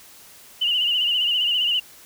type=tone with vibrato; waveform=sine; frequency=2916 Hz; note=F#7; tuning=26 cents flat; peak=-18 dBFS; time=0.61-1.8 s; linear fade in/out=10 ms; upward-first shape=sine; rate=15 Hz; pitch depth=74 cents each way; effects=white hiss -47 dBFS RMS until 2.05 s